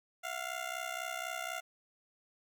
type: ring-modulated tone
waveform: 15% pulse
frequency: 698.5 Hz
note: F5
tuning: in tune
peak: -28 dBFS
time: 0.23-1.61 s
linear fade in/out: 20 ms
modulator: 32 Hz
effects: none